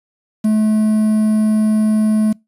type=tone with quantisation; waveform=triangle; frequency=215.5 Hz; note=A3; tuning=36 cents flat; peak=-9 dBFS; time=0.44-2.33 s; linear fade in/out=10 ms; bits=6; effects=noise-tail reverb RT60 0.2 s tail -24 dB re dry + resampled to 32000 Hz